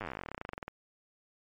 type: slowing click train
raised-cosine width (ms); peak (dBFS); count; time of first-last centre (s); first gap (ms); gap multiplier
0.5; -23; 28; 0.01-0.68; 9; 1.07
effects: MP3 64 kbps